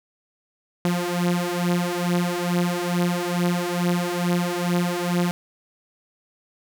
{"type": "beating tone pair", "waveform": "sawtooth", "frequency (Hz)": [174.61, 176.91], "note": ["F3", "F3"], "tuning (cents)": [0, 23], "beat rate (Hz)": 2.3, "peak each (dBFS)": -20, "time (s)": [0.85, 5.31], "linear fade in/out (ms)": 0, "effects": []}